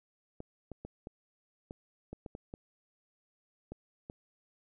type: clicks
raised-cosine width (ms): 2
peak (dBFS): -29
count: 11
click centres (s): 0.404 / 0.717 / 0.85 / 1.071 / 1.709 / 2.13 / 2.262 / 2.351 / 2.539 / 3.72 / 4.099
effects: none